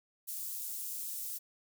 white high-pass noise, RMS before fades -40 dBFS, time 0.27-1.39 s, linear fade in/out 20 ms, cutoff 8200 Hz, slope 12 dB/octave, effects none

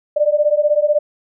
sine beating tone pair, 587.3 / 603.3 Hz, D5 / D5, 0 / +46 cents, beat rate 16 Hz, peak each -15 dBFS, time 0.16-0.99 s, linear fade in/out 10 ms, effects none

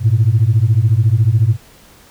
sine beating tone pair, 103.83 / 117.83 Hz, G#2 / A#2, 0 / +19 cents, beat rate 14 Hz, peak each -11 dBFS, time 0-1.57 s, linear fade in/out 50 ms, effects tanh soft clip ceiling -4 dBFS + pink hiss -45 dBFS RMS until 2.1 s

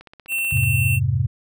click train, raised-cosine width 0.3 ms, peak -26 dBFS, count 11, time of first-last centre 0.01-0.635 s, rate 16 Hz
square tone, 2700 Hz, E7, 41 cents sharp, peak -21 dBFS, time 0.28-1 s, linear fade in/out 50 ms
sine chord, F minor, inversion none, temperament just, 87.31 / 104.77 / 130.96 Hz, F2 / Ab2 / C3, 0 / +16 / +2 cents, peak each -24 / -21 / -20 dBFS, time 0.52-1.27 s, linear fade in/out 10 ms
effects none

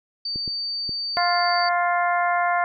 sine tone, 4600 Hz, D8, 37 cents flat, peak -25 dBFS, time 0.25-1.69 s, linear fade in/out 5 ms
clicks, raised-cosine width 3 ms, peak -22 dBFS, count 3, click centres 0.359 / 0.478 / 0.893 s
harmonic tone, 350.5 Hz, F4, 6 cents sharp, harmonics 2 / 3 / 4 / 5 / 6, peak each -21 / -25 / -27 / -29 / -31 dBFS, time 1.17-2.64 s, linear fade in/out 0 ms
effects none

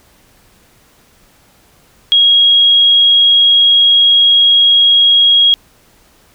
sine tone, 3290 Hz, G#7, 17 cents flat, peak -5 dBFS, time 2.12-5.54 s, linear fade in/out 0 ms, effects pink hiss -49 dBFS RMS until 6.34 s

